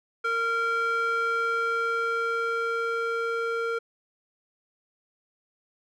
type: tone with band-pass filter sweep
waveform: square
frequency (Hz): 461.1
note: A#4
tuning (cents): -19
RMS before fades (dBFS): -27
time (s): 0.24-3.79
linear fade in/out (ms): 10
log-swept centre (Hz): 1500 to 1000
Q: 2.6
effects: none